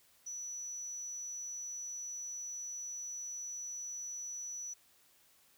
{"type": "tone", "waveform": "sine", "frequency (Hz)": 5920, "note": "F#8", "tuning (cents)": 0, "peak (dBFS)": -40, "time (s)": [0.26, 4.74], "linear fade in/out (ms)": 10, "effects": ["white hiss -67 dBFS RMS until 5.57 s"]}